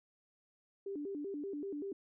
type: tone with vibrato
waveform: sine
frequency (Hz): 340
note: F4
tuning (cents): -46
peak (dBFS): -38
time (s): 0.86-1.93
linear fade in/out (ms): 5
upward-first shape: square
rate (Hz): 5.2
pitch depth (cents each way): 260
effects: none